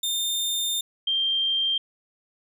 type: tone pair in turn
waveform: sawtooth / sine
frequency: 3621 / 3173 Hz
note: A7 / G7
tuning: +49 / +20 cents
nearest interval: major second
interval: 229 cents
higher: first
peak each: -21 dBFS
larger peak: neither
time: 0.03-0.81 / 1.07-1.78 s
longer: first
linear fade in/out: 5 ms
effects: none